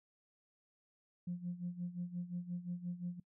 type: tone with tremolo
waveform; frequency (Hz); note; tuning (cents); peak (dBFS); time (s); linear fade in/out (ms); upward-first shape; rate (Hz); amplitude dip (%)
sine; 176.4; F3; +18; -35; 1.27-3.2; 5; sine; 5.7; 80
effects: noise-tail reverb RT60 0.1 s tail -22 dB re dry + tanh soft clip ceiling -32 dBFS